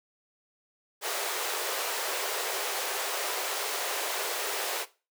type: high-pass noise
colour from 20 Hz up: pink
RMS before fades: -32 dBFS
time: 1.01-4.86 s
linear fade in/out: 50 ms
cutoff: 390 Hz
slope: 48 dB/octave
effects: noise-tail reverb RT60 0.3 s tail -17 dB re dry